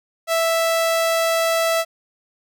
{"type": "tone", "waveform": "sawtooth", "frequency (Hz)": 659.3, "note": "E5", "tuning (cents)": 0, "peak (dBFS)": -13, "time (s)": [0.27, 1.85], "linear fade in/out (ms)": 50, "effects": []}